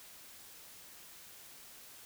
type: silence
effects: white hiss -54 dBFS RMS until 2.05 s